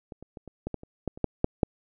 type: clicks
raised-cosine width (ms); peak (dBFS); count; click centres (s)
2; -26 / -30 / -27 / -29 / -18 / -18 / -30 / -15 / -29 / -10 / -7 / -7; 12; 0.122 / 0.226 / 0.372 / 0.477 / 0.67 / 0.743 / 0.834 / 1.077 / 1.175 / 1.243 / 1.444 / 1.632
effects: none

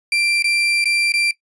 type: tone with dropouts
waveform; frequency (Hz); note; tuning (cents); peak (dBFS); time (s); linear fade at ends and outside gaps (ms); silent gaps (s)
35% pulse; 2361; D7; +9; -13; 0.12-1.31; 2; 0.424-0.442 / 0.842-0.855 / 1.121-1.138
effects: noise-tail reverb RT60 0.1 s tail -18 dB re dry + resampled to 22050 Hz

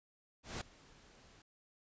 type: noise with ADSR envelope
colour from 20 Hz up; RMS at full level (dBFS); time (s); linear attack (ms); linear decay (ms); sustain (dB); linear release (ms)
pink; -40; 0.43-1.42; 180; 7; -22; 4
effects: resampled to 16000 Hz

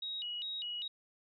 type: tone with vibrato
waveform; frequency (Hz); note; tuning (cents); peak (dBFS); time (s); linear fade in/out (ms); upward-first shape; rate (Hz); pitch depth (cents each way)
sine; 3322; G#7; 0; -37; 0.02-0.88; 5; square; 2.5; 230
effects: none

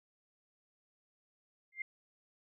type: tone with exponential growth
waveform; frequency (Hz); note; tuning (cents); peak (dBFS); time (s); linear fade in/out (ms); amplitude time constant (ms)
sine; 2100; C7; +6; -32; 1.72-1.82; 5; 21
effects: none

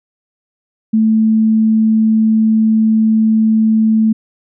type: tone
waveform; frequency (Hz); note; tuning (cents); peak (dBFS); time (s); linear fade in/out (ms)
sine; 220; A3; 0; -8; 0.93-4.13; 10
effects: none

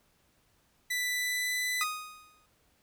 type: tone with pitch glide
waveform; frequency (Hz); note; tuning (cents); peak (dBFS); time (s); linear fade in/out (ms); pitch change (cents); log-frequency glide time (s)
sawtooth; 1983 to 1996.8; B6 to B6; +7 to +19; -26; 0.9-1.84; 10; +12; 1.08-1.54
type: tone with exponential decay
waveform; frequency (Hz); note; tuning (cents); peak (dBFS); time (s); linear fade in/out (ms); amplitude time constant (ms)
sawtooth; 1244.5; D#6; 0; -24; 1.81-2.46; 1; 140
effects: pink hiss -69 dBFS RMS until 2.82 s

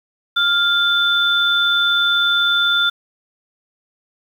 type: tone pair together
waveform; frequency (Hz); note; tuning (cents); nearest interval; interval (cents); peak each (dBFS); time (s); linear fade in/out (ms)
sine; 1400 / 3528; F6 / A7; +4 / +4; octave + major third; 1600; -16; 0.36-2.9; 10
effects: 7-bit

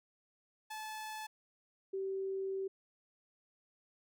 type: tone pair in turn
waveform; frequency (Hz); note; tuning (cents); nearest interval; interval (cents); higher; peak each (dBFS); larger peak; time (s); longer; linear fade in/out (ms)
sawtooth / sine; 866 / 385.8; A5 / G4; -28 / -28; octave + major second; 1400; first; -38 / -35; second; 0.7-1.27 / 1.93-2.68; second; 10
effects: none

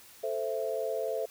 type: chord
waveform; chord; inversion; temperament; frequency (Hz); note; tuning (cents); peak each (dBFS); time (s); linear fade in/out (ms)
sine; A minor; none; equal with one note detuned; 440 / 523.3 / 663.1; A4 / C5 / E5; 0 / 0 / +10; -34; 0.23-1.26; 10
effects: white hiss -54 dBFS RMS until 1.3 s

